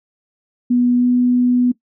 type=tone with pitch glide; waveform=sine; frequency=244.9 to 247 Hz; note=B3 to B3; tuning=-14 to 0 cents; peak=-11 dBFS; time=0.7-1.72 s; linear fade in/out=10 ms; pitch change=+14 cents; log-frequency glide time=0.97-1.06 s; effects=noise-tail reverb RT60 0.1 s tail -18 dB re dry